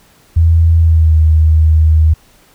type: tone with pitch glide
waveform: sine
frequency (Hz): 82.41 to 78.78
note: E2 to D#2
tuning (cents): 0 to +22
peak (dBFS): -5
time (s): 0.36-2.14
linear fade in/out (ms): 10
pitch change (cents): -78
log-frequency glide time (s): 0.79-1.16
effects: pink hiss -48 dBFS RMS until 2.54 s